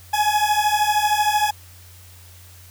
40% pulse beating tone pair, 835 / 848 Hz, G#5 / G#5, +9 / +36 cents, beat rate 13 Hz, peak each -19 dBFS, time 0.13-1.51 s, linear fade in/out 10 ms, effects added 89 Hz sine -44 dBFS peak until 2.7 s + white hiss -48 dBFS RMS until 2.7 s

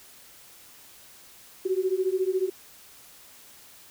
sine beating tone pair, 368.4 / 382.4 Hz, F#4 / G4, -7 / -43 cents, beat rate 14 Hz, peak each -26 dBFS, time 1.65-2.5 s, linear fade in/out 10 ms, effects white hiss -51 dBFS RMS until 3.9 s

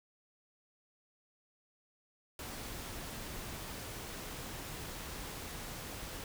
pink noise, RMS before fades -44 dBFS, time 2.39-6.24 s, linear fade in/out 2 ms, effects none

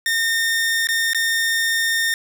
sawtooth tone with dropouts, 1825 Hz, A#6, 37 cents flat, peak -14 dBFS, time 0.06-2.14 s, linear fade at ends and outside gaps 1 ms, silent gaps 0.871-0.888 / 1.133-1.147 s, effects none

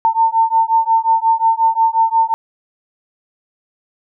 sine beating tone pair, 899 / 904.6 Hz, A5 / A5, +37 / +48 cents, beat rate 5.6 Hz, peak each -14 dBFS, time 0.05-2.34 s, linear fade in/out 0 ms, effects none

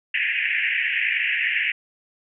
pink band-pass noise, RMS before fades -23 dBFS, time 0.14-1.72 s, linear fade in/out 5 ms, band 1700 to 2800 Hz, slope 96 dB/octave, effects none

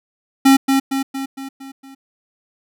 square tone with echo, 270 Hz, C#4, 45 cents flat, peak -8 dBFS, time 0.45-0.57 s, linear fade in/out 10 ms, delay 230 ms, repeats 6, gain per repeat -5 dB, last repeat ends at 1.95 s, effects none

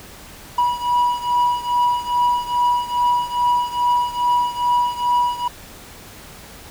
triangle beating tone pair, 972 / 974.4 Hz, B5 / B5, -28 / -24 cents, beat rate 2.4 Hz, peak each -16 / -19 dBFS, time 0.58-5.48 s, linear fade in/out 5 ms, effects pink hiss -40 dBFS RMS until 6.7 s

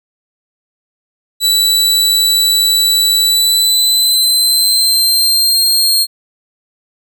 sawtooth tone with pitch glide, 3951 to 4235 Hz, B7 to C8, 0 to +20 cents, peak -6 dBFS, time 1.4-6.07 s, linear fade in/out 50 ms, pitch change +120 cents, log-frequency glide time 3.24-5.91 s, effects none

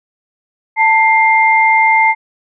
sine tone pair together, 888.6 / 2100 Hz, A5 / C7, +17 / +6 cents, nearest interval octave + minor third, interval 1489 cents, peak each -10 dBFS, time 0.76-2.15 s, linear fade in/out 50 ms, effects none

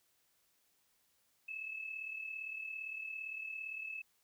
sine tone with amplitude modulation, 2605 Hz, E7, 21 cents flat, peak -38 dBFS, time 1.48-4.02 s, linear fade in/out 10 ms, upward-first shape sine, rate 37.6 Hz, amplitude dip 60%, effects white hiss -75 dBFS RMS until 4.23 s

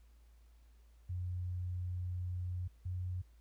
sine tone pair in turn, 90 / 90.78 Hz, F#2 / F#2, -47 / -32 cents, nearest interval unison, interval 15 cents, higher second, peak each -36 / -36 dBFS, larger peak neither, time 1.09-2.68 / 2.85-3.22 s, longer first, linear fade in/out 10 ms, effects added 57 Hz sine -59 dBFS peak until 3.4 s + pink hiss -75 dBFS RMS until 3.4 s

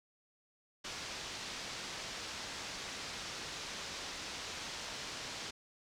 white low-pass noise, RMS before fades -44 dBFS, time 0.84-5.51 s, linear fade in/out 10 ms, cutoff 6000 Hz, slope 24 dB/octave, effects none

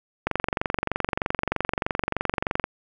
click train, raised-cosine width 0.5 ms, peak -8 dBFS, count 56, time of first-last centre 0.27-2.641 s, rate 23.2 Hz, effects none

